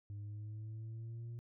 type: linear sweep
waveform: sine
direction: up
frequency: 101.6 to 118.4 Hz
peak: -40 dBFS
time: 0.1-1.39 s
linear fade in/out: 0 ms
effects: tanh soft clip ceiling -42 dBFS